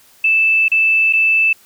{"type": "tone with dropouts", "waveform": "sine", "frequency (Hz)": 2637, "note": "E7", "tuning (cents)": 0, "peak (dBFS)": -10, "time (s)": [0.24, 1.53], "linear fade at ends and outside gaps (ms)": 5, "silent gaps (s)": [[0.683, 0.716], [1.127, 1.133]], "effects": ["white hiss -49 dBFS RMS until 1.65 s"]}